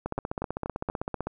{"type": "two click trains", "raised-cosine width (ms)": 1, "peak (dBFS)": [-16, -16], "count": [20, 4], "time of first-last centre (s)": [[0.06, 1.27], [0.18, 0.899]], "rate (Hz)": [15.7, 4.17], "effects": []}